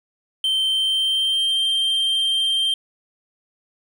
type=tone with pitch glide; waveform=triangle; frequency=3116 to 3158 Hz; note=G7 to G7; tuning=-11 to +12 cents; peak=-16 dBFS; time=0.44-2.74 s; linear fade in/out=2 ms; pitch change=+23 cents; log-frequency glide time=0.67-1.6 s; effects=none